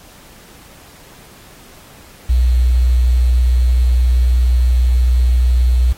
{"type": "tone with quantisation", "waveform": "sine", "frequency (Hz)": 61.5, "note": "B1", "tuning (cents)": -7, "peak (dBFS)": -9, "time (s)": [2.29, 5.93], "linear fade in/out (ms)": 10, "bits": 6, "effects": ["pink hiss -43 dBFS RMS until 5.97 s", "AAC 48 kbps"]}